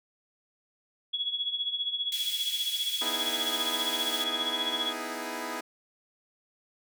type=tone with tremolo; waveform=sine; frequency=3359 Hz; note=G#7; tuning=19 cents sharp; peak=-25 dBFS; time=1.13-4.93 s; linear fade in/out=10 ms; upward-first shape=triangle; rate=15 Hz; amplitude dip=80%
type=high-pass noise; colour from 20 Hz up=pink; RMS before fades=-38 dBFS; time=2.12-4.24 s; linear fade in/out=2 ms; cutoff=2700 Hz; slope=24 dB/octave
type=chord; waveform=10% pulse; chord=E major seventh; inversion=second; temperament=equal; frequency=246.9 / 311.1 / 329.6 / 415.3 Hz; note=B3 / D#4 / E4 / G#4; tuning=0 / 0 / 0 / 0 cents; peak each=-31 dBFS; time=3.01-5.61 s; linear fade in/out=10 ms
effects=none